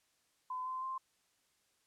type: tone with pitch steps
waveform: sine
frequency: 1016 / 1032.6 / 1049.4 Hz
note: B5 / C6 / C6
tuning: +49 / -23 / +5 cents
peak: -37 dBFS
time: 0.5-0.98 s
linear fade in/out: 5 ms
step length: 160 ms
effects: white hiss -75 dBFS RMS until 1.86 s + low-pass 10000 Hz 12 dB/octave